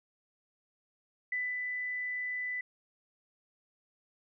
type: tone with ADSR envelope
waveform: sine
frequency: 1993 Hz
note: B6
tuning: 15 cents sharp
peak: -30 dBFS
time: 1.32-2.61 s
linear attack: 4 ms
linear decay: 230 ms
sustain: -3 dB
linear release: 4 ms
effects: none